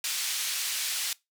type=band-pass noise; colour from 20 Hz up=pink; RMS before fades=-31 dBFS; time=0.04-1.13 s; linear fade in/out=2 ms; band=2900 to 13000 Hz; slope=12 dB/octave; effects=noise-tail reverb RT60 0.2 s tail -22 dB re dry